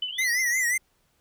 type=tone with exponential decay; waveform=sine; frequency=3004 Hz; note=F#7; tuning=26 cents sharp; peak=-23 dBFS; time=0.02-0.27 s; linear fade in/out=5 ms; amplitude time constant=54 ms
type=linear sweep; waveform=sine; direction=up; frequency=2677 to 8670 Hz; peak=-33 dBFS; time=0.08-0.78 s; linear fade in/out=5 ms
type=tone with vibrato; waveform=square; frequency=1975.5 Hz; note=B6; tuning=in tune; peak=-23 dBFS; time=0.18-0.78 s; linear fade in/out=10 ms; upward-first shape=triangle; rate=5.6 Hz; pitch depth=110 cents each way
effects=pink hiss -68 dBFS RMS until 1.2 s